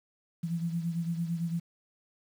sine beating tone pair, 167.1 / 176 Hz, E3 / F3, +24 / +14 cents, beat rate 8.9 Hz, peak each -30 / -37 dBFS, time 0.43-1.6 s, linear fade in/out 10 ms, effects 9-bit

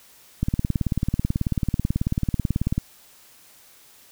click train, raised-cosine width 5 ms, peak -9 dBFS, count 44, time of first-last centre 0.43-2.78 s, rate 18.3 Hz, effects white hiss -52 dBFS RMS until 4.11 s

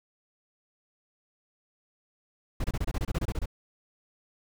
brown noise bursts, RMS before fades -28 dBFS, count 13, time 2.6-3.458 s, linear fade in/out 5 ms, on 42 ms, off 26 ms, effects none

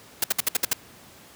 white noise bursts, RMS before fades -21 dBFS, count 7, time 0.22-0.733 s, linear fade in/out 5 ms, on 21 ms, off 61 ms, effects pink hiss -49 dBFS RMS until 1.35 s + high-pass 100 Hz 12 dB/octave

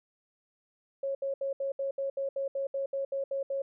sine tone bursts, 548 Hz, C#5, 20 cents flat, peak -29 dBFS, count 14, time 1.03-3.62 s, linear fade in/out 5 ms, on 120 ms, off 70 ms, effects none

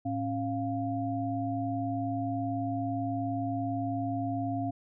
sine tone cluster, 110.2 / 272.7 / 697 Hz, A2 / C#4 / F5, +3 / -28 / -4 cents, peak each -35 / -32 / -34 dBFS, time 0.05-4.71 s, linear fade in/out 10 ms, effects none

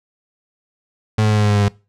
35% pulse tone with pitch steps, 108.1 / 107.11 / 106.12 / 105.14 / 104.18 / 103.22 / 102.27 / 101.33 Hz, A2 / A2 / G#2 / G#2 / G#2 / G#2 / G#2 / G#2, -30 / -46 / +38 / +22 / +6 / -10 / -26 / -42 cents, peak -11 dBFS, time 1.18-1.684 s, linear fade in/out 5 ms, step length 63 ms, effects noise-tail reverb RT60 0.3 s tail -23 dB re dry + low-pass 7000 Hz 12 dB/octave

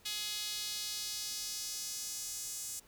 sawtooth tone with high-pass filter sweep, 420 Hz, G#4, 19 cents sharp, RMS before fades -40 dBFS, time 0.05-2.8 s, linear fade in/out 10 ms, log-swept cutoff 3600 to 7200 Hz, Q 2, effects pink hiss -63 dBFS RMS until 2.87 s

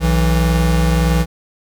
square tone pair together, 61.7 / 163.63 Hz, B1 / E3, -1 / -12 cents, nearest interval octave + perfect fourth, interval 1689 cents, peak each -15 / -16 dBFS, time 0-1.26 s, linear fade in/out 50 ms, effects none

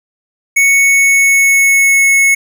square tone with pitch glide, 2217 to 2195 Hz, C#7 to C#7, 0 to -18 cents, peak -7 dBFS, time 0.56-2.35 s, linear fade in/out 10 ms, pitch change -18 cents, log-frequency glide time 0.72-2.06 s, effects none

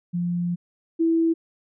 sine tone pair in turn, 174.61 / 329 Hz, F3 / E4, 0 / -3 cents, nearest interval major seventh, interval 1097 cents, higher second, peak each -22 / -17 dBFS, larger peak second, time 0.13-0.56 / 0.99-1.34 s, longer first, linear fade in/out 20 ms, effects none

